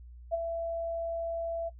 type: tone with ADSR envelope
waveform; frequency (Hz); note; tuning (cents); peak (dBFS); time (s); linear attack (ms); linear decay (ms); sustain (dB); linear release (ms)
sine; 668; E5; +23; -24; 0.31-1.7; 31; 21; -7; 23
effects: noise-tail reverb RT60 0.1 s tail -22 dB re dry + added 60 Hz sine -46 dBFS peak until 1.79 s